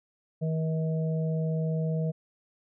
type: harmonic tone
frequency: 159.7 Hz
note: D#3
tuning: 45 cents sharp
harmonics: 1 / 3 / 4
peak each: -26 / -36 / -38 dBFS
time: 0.41-2.12 s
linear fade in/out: 20 ms
effects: none